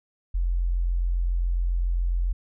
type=tone; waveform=sine; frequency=43.65 Hz; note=F1; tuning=in tune; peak=-21 dBFS; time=0.34-2.33 s; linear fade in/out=10 ms; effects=none